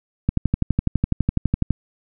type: click train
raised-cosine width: 5 ms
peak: -5 dBFS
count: 18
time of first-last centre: 0.29-1.707 s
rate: 12 Hz
effects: none